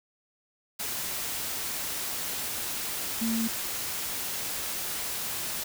sine tone in noise, 226.9 Hz, A#3, 47 cents flat, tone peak -26 dBFS, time 3.21-3.48 s, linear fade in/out 10 ms, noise white, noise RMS -33 dBFS, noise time 0.79-5.64 s, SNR +4 dB, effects none

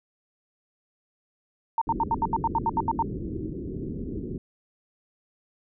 sine tone bursts, 913 Hz, A#5, 36 cents flat, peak -20 dBFS, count 12, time 1.78-3.025 s, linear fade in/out 2 ms, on 35 ms, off 75 ms
white low-pass noise, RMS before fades -33 dBFS, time 1.87-4.38 s, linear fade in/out 2 ms, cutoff 390 Hz, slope 48 dB/octave
effects none

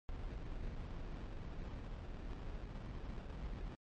brown noise with sample-and-hold, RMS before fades -45 dBFS, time 0.09-3.75 s, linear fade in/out 0 ms, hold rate 2100 Hz, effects low-pass 4000 Hz 12 dB/octave + MP3 48 kbps

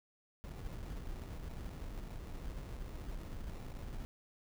brown noise with sample-and-hold, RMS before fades -44 dBFS, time 0.44-4.05 s, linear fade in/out 0 ms, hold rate 1575 Hz, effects none

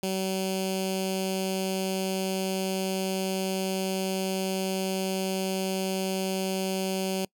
10% pulse tone with notch filter, 190 Hz, F#3, 46 cents sharp, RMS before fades -29 dBFS, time 0.03-7.25 s, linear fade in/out 2 ms, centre 1200 Hz, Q 0.59, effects noise-tail reverb RT60 0.1 s tail -25 dB re dry

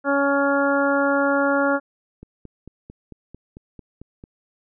harmonic tone, 280 Hz, C#4, 18 cents sharp, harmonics 1 / 2 / 3 / 4 / 5 / 6, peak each -22 / -21 / -27 / -28 / -23 / -31 dBFS, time 0.04-1.8 s, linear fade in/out 50 ms
click train, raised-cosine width 3 ms, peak -26 dBFS, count 10, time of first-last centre 2.23-4.239 s, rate 4.48 Hz
effects none

